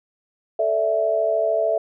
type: chord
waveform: sine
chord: A suspended fourth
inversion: none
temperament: just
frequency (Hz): 440 / 586.7 / 660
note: A4 / D5 / E5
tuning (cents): 0 / -2 / +2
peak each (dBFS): -25 / -25 / -19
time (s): 0.59-1.78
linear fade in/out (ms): 5
effects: none